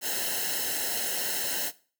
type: noise with comb filter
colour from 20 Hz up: white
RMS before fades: -30 dBFS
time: 0.01-1.72 s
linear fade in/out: 50 ms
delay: 0.85 ms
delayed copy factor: -0.9
effects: noise-tail reverb RT60 0.4 s tail -19 dB re dry